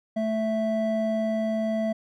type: tone pair together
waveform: triangle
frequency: 220 / 659.3 Hz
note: A3 / E5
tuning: 0 / 0 cents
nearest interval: octave + perfect fifth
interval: 1900 cents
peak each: -24 dBFS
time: 0.16-1.93 s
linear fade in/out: 10 ms
effects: none